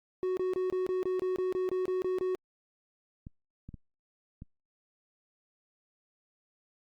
triangle tone bursts, 370 Hz, F#4, in tune, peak -26 dBFS, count 13, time 0.23-2.35 s, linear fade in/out 0 ms, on 140 ms, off 25 ms
clicks, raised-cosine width 5 ms, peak -31 dBFS, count 4, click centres 3.269 / 3.69 / 3.742 / 4.421 s
effects Opus 32 kbps

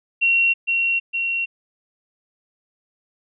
sine tone with echo, 2737 Hz, F7, 36 cents flat, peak -14 dBFS, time 0.21-0.54 s, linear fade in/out 20 ms, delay 460 ms, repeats 2, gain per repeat -3 dB, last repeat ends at 1.46 s, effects none

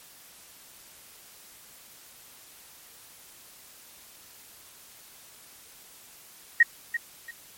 sine tone with echo, 1877 Hz, A#6, 11 cents sharp, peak -12 dBFS, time 6.6-6.63 s, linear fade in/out 5 ms, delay 340 ms, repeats 2, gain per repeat -12 dB, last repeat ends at 7.31 s, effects white hiss -51 dBFS RMS until 7.57 s + MP3 64 kbps

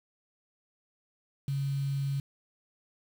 sine tone with quantisation, 138.59 Hz, C#3, in tune, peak -28 dBFS, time 1.48-2.2 s, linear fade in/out 2 ms, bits 8, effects none

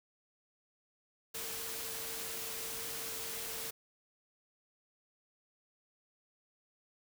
sine tone in noise, 453 Hz, A#4, 50 cents flat, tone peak -51 dBFS, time 1.34-3.71 s, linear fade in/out 10 ms, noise white, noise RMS -41 dBFS, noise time 1.34-3.71 s, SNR -13 dB, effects none

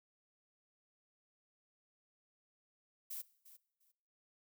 violet noise with echo, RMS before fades -44 dBFS, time 3.1-3.22 s, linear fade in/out 10 ms, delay 350 ms, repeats 2, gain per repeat -15 dB, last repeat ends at 3.92 s, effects noise-tail reverb RT60 0.8 s tail -21 dB re dry

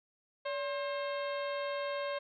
harmonic tone with a mistuned harmonic, 533 Hz, C5, 32 cents sharp, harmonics 1 / 2 / 3 / 4 / 5 / 6 / 7 / 8, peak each -35 / -41 / -45 / -47 / -49 / -51 / -52 / -53 dBFS, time 0.45-2.19 s, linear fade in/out 10 ms, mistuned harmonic 1, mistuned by +120 cents, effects none

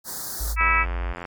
white band-stop noise, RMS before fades -32 dBFS, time 0.04-0.56 s, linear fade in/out 50 ms, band 1700 to 4200 Hz, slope 48 dB/octave
sine tone, 54.2 Hz, A1, 25 cents flat, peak -24 dBFS, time 0.4-1.13 s, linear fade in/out 10 ms
harmonic tone, 326.4 Hz, E4, 17 cents flat, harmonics 3 / 4 / 5 / 6 / 7 / 8, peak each -28 / -21 / -29 / -24 / -23 / -26 dBFS, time 0.56-0.86 s, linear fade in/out 50 ms
click train, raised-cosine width 0.5 ms, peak -18 dBFS, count 57, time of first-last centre 0.61-1.252 s, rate 87.2 Hz
effects MP3 96 kbps

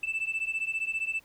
sine beating tone pair, 2637 / 2652 Hz, E7 / E7, 0 / +10 cents, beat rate 15 Hz, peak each -30 dBFS, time 0.03-1.2 s, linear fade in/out 5 ms, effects tanh soft clip ceiling -25 dBFS + pink hiss -61 dBFS RMS until 1.24 s

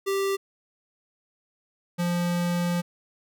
square tone pair in turn, 392 / 174.52 Hz, G4 / F3, 0 / -1 cents, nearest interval octave + major second, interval 1401 cents, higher first, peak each -24 dBFS, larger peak neither, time 0.06-0.37 / 1.98-2.82 s, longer second, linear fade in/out 20 ms, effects none

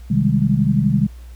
sine chord, Ab major seventh, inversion first, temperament equal, 130.81 / 155.56 / 196 / 207.7 Hz, C3 / Eb3 / G3 / Ab3, 0 / 0 / 0 / 0 cents, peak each -19 dBFS, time 0.1-1.07 s, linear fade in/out 10 ms, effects added 60 Hz sine -34 dBFS peak until 1.35 s + pink hiss -52 dBFS RMS until 1.35 s

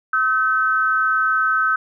sine tone pair together, 1288 / 1528.6 Hz, E6 / G6, -41 / -44 cents, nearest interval minor third, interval 297 cents, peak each -18 / -18 dBFS, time 0.13-1.76 s, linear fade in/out 5 ms, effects none

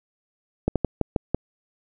clicks, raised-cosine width 2 ms, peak -7 dBFS, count 6, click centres 0.68 / 0.757 / 0.847 / 1.013 / 1.162 / 1.346 s, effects none

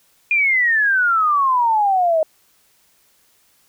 sine exponential sweep, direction down, 2446 to 620 Hz, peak -13 dBFS, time 0.31-2.23 s, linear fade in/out 2 ms, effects white hiss -58 dBFS RMS until 3.68 s

